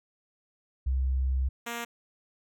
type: tone pair in turn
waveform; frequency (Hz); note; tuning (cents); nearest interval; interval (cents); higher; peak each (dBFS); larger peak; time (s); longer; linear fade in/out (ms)
sine / 5% pulse; 65.41 / 235.3; C2 / A#3; 0 / +16; octave + minor seventh; 2216; second; -24 / -22; second; 0.86-1.49 / 1.66-1.85; first; 10
effects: none